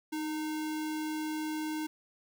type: tone with sample-and-hold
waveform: sine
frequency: 310.5 Hz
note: D#4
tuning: 3 cents flat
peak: -32 dBFS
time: 0.12-1.87 s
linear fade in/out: 10 ms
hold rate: 1225 Hz
effects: none